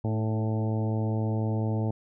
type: harmonic tone with a mistuned harmonic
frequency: 110 Hz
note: A2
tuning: in tune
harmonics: 1 / 2 / 3 / 4 / 5 / 6 / 7 / 8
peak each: -26 / -32 / -36 / -38 / -40 / -42 / -43 / -44 dBFS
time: 0.04-1.91 s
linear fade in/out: 5 ms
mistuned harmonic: 3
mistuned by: -23 cents
effects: none